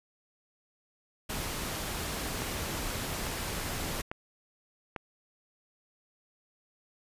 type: noise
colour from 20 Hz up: pink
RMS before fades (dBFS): -35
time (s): 1.29-4.02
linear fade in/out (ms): 10
type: click train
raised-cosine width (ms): 0.5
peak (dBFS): -21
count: 4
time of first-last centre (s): 2.42-4.962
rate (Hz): 1.18
effects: resampled to 32000 Hz